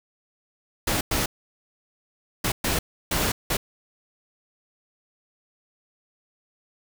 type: noise bursts at uneven times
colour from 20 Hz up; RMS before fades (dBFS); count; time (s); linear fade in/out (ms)
pink; -24; 6; 0.87-1.01 / 1.11-1.26 / 2.44-2.52 / 2.64-2.79 / 3.11-3.32 / 3.5-3.57; 5
effects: none